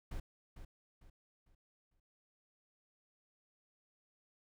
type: noise with echo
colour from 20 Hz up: brown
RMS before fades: -41 dBFS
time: 0.11-0.2 s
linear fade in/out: 5 ms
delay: 450 ms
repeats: 4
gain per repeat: -9 dB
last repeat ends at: 2 s
effects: none